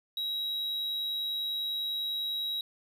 triangle tone, 3850 Hz, B7, 45 cents flat, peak -29 dBFS, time 0.17-2.61 s, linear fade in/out 2 ms, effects none

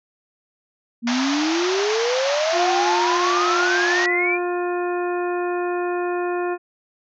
sine exponential sweep, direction up, 230 to 2438 Hz, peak -19 dBFS, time 1.02-4.39 s, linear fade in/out 50 ms
pink band-pass noise, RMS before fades -26 dBFS, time 1.07-4.06 s, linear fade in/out 2 ms, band 620 to 6500 Hz, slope 96 dB/octave
harmonic tone, 354.1 Hz, F4, 24 cents sharp, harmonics 1 / 2 / 3 / 4 / 5 / 7, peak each -22 / -28 / -32 / -34 / -36 / -39 dBFS, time 2.52-6.58 s, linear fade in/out 50 ms
effects none

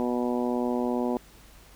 harmonic tone, 122.5 Hz, B2, 14 cents flat, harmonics 2 / 3 / 4 / 5 / 6 / 7 / 8, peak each -27 / -31 / -33 / -35 / -37 / -38 / -39 dBFS, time 0-1.17 s, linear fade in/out 0 ms, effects added 50 Hz sine -54 dBFS peak until 1.75 s + pink hiss -54 dBFS RMS until 1.75 s

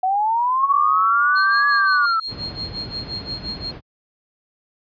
sine linear two-way sweep, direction up then down, 735 to 1690 to 1308 Hz, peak -16 dBFS, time 0.03-2.2 s, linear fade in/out 5 ms, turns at 1.68 s
sine tone with pitch glide, 1108.7 to 1164.5 Hz, C#6 to D6, 0 to -15 cents, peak -17 dBFS, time 0.63-2.06 s, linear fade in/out 5 ms, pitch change +85 cents, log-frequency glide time 1-1.23 s
sine tone with tremolo, 4239 Hz, C8, 22 cents sharp, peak -24 dBFS, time 1.35-3.72 s, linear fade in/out 20 ms, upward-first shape sine, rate 5.7 Hz, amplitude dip 90%
brown noise, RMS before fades -29 dBFS, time 2.27-3.81 s, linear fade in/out 50 ms
effects high-pass 80 Hz 12 dB/octave + resampled to 11025 Hz

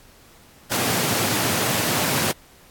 pink high-pass noise, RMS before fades -22 dBFS, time 0.71-2.32 s, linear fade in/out 10 ms, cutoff 100 Hz, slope 48 dB/octave, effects pink hiss -51 dBFS RMS until 2.7 s + AAC 64 kbps

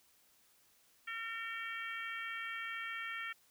harmonic tone, 455.4 Hz, A#4, 40 cents flat, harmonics 3 / 4 / 5 / 6 / 7, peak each -45 / -43 / -45 / -51 / -51 dBFS, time 1.07-3.33 s, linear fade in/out 10 ms, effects white hiss -69 dBFS RMS until 3.5 s

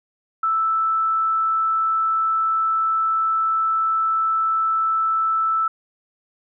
sine tone, 1318.5 Hz, E6, in tune, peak -17 dBFS, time 0.43-5.68 s, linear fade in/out 5 ms, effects none

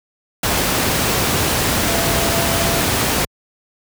sine tone in noise, 674 Hz, E5, 38 cents sharp, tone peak -23 dBFS, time 1.88-2.82 s, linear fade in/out 5 ms, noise pink, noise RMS -17 dBFS, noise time 0.43-3.25 s, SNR -9 dB, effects high-pass 60 Hz 12 dB/octave

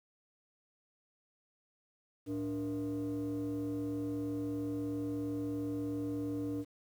sine tone with frequency modulation, 291.5 Hz, D4, 13 cents flat, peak -32 dBFS, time 2.26-6.65 s, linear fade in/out 50 ms, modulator 180 Hz, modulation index 0.76, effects tanh soft clip ceiling -32 dBFS + 10-bit

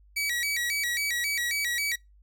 sawtooth tone with vibrato, 2093 Hz, C7, in tune, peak -23 dBFS, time 0.16-1.96 s, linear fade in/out 10 ms, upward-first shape square, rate 3.7 Hz, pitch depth 150 cents each way, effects noise-tail reverb RT60 0.2 s tail -26 dB re dry + added 50 Hz sine -54 dBFS peak until 2.22 s

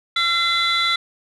sine tone cluster, 1360 / 2054 / 3464 / 3956 Hz, F6 / C7 / A7 / B7, -46 / -33 / -28 / +2 cents, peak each -21 dBFS, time 0.16-0.96 s, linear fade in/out 5 ms, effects tanh soft clip ceiling -11 dBFS

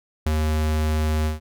square tone with ADSR envelope, 77.4 Hz, D#2, 9 cents flat, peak -18 dBFS, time 0.26-1.4 s, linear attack 5 ms, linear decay 19 ms, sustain -2 dB, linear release 140 ms, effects none

